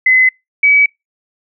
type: tone pair in turn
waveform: sine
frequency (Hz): 2034 / 2279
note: C7 / C#7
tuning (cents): -50 / +47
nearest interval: major second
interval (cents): 197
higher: second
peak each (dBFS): -6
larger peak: neither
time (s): 0.06-0.29 / 0.63-0.86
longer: neither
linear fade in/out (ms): 5
effects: noise-tail reverb RT60 0.2 s tail -26 dB re dry